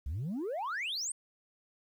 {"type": "exponential sweep", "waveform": "sine", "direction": "up", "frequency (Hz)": [62, 8870], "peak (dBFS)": -31, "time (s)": [0.06, 1.12], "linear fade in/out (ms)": 5, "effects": ["tanh soft clip ceiling -32 dBFS", "11-bit"]}